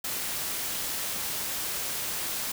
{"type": "noise", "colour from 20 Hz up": "white", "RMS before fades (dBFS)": -32, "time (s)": [0.04, 2.52], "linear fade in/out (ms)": 5, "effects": []}